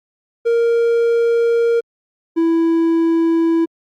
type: tone pair in turn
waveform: triangle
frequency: 466.2 / 330.4 Hz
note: A#4 / E4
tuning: 0 / +4 cents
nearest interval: tritone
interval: 596 cents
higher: first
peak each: -10 dBFS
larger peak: neither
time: 0.45-1.81 / 2.36-3.66 s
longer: first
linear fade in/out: 20 ms
effects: Opus 48 kbps